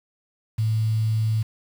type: tone with quantisation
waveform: sine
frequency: 110 Hz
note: A2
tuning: in tune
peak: -19 dBFS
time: 0.58-1.43 s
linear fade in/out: 10 ms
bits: 7
effects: none